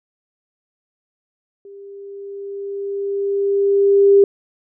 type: tone with level ramp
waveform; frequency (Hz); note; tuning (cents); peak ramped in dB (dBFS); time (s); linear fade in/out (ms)
sine; 398.5; G4; +28; -36 to -6; 1.65-4.24; 2
effects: none